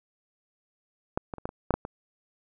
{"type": "clicks", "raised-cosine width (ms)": 1, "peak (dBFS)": [-12, -20, -27, -16, -25, -8, -9, -21], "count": 8, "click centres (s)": [1.175, 1.338, 1.383, 1.455, 1.491, 1.707, 1.74, 1.851], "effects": []}